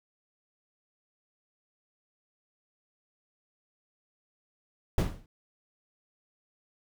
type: noise with exponential decay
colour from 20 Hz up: brown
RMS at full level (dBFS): -20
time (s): 4.98-5.26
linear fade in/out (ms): 2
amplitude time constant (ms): 59
effects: none